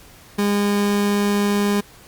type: tone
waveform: 30% pulse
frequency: 203.9 Hz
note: G#3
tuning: 32 cents flat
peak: -14 dBFS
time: 0.38-1.81 s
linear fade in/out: 10 ms
effects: pink hiss -46 dBFS RMS until 2.07 s + Opus 48 kbps